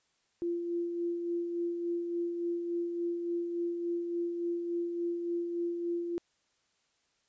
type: tone with tremolo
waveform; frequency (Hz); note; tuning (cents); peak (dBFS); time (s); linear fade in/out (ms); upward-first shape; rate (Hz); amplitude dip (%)
sine; 343.9; F4; -27; -29; 0.42-6.18; 0; sine; 3.5; 40
effects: white hiss -74 dBFS RMS until 7.28 s + resampled to 16000 Hz